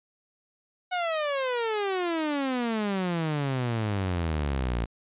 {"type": "exponential sweep", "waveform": "sawtooth", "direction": "down", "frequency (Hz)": [740, 55.3], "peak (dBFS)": -22, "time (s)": [0.91, 4.86], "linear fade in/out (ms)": 20, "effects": ["resampled to 8000 Hz"]}